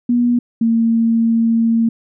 sine tone pair in turn, 241.4 / 228.5 Hz, B3 / A#3, -39 / -34 cents, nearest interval minor second, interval 95 cents, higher first, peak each -11 / -11 dBFS, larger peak neither, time 0.09-0.39 / 0.61-1.89 s, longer second, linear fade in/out 5 ms, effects none

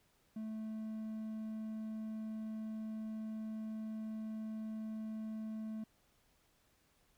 triangle tone, 218.6 Hz, A3, 11 cents flat, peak -38 dBFS, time 0.36-5.84 s, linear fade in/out 5 ms, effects pink hiss -73 dBFS RMS until 7.17 s

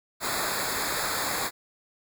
pink noise with comb filter, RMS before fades -29 dBFS, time 0.2-1.51 s, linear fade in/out 50 ms, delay 0.34 ms, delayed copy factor -0.9, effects none

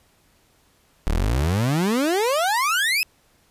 30% pulse exponential sweep, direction up, 34 to 2639 Hz, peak -16 dBFS, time 1.07-3.03 s, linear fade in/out 0 ms, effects pink hiss -60 dBFS RMS until 3.5 s + resampled to 32000 Hz

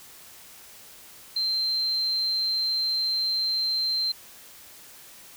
sine tone, 4133 Hz, C8, 22 cents flat, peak -23 dBFS, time 1.36-4.12 s, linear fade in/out 5 ms, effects white hiss -48 dBFS RMS until 5.36 s

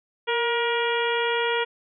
harmonic tone with a mistuned harmonic, 475 Hz, A#4, 33 cents sharp, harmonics 1 / 2 / 3 / 4 / 5 / 6 / 7, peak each -25 / -28 / -30 / -31 / -32 / -33 / -33 dBFS, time 0.27-1.65 s, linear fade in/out 20 ms, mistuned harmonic 1, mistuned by -35 cents, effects none

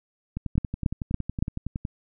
two click trains, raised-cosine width 5 ms, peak -17 / -9 dBFS, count 17 / 4, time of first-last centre 0.37-1.851 / 0.58-1.425 s, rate 10.8 / 3.55 Hz, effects none

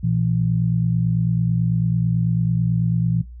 sine tone pair together, 118.51 / 167.6 Hz, A#2 / E3, +29 / +29 cents, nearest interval tritone, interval 600 cents, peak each -20 dBFS, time 0.03-3.22 s, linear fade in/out 10 ms, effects noise-tail reverb RT60 0.2 s tail -18 dB re dry + added 60 Hz sine -35 dBFS peak until 3.4 s

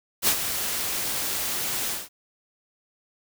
white noise with ADSR envelope, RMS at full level -19 dBFS, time 0.22-2.09 s, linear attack 53 ms, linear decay 81 ms, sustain -9 dB, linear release 190 ms, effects none

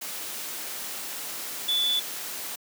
sine tone in noise, 3467 Hz, A7, 26 cents flat, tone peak -22 dBFS, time 1.68-2 s, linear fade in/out 10 ms, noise white, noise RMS -35 dBFS, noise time 0.01-2.56 s, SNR +10 dB, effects high-pass 200 Hz 12 dB/octave

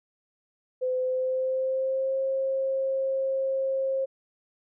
sine tone with pitch glide, 510 to 534.7 Hz, C5 to C5, -44 to +37 cents, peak -24 dBFS, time 0.81-4.06 s, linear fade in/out 20 ms, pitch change +81 cents, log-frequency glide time 0.97-2.18 s, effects none

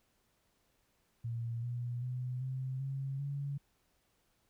sine tone with pitch steps, 116.54 / 121.07 / 125.77 / 130.66 / 135.74 / 141.01 Hz, A#2 / B2 / B2 / C3 / C#3 / C#3, 0 / -34 / +32 / -2 / -36 / +30 cents, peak -35 dBFS, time 1.24-3.58 s, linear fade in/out 10 ms, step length 390 ms, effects pink hiss -75 dBFS RMS until 4.49 s

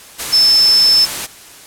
sine tone in noise, 5270 Hz, E8, 1 cent flat, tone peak -7 dBFS, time 0.32-1.06 s, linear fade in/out 20 ms, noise white, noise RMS -22 dBFS, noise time 0.18-1.27 s, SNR +12 dB, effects white hiss -38 dBFS RMS until 1.66 s + low-pass 12000 Hz 12 dB/octave

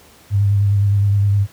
sine tone with vibrato, 100.8 Hz, G2, 49 cents sharp, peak -11 dBFS, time 0.3-1.47 s, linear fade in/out 50 ms, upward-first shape square, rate 9.7 Hz, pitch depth 21 cents each way, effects pink hiss -47 dBFS RMS until 1.52 s + high-pass 60 Hz 12 dB/octave

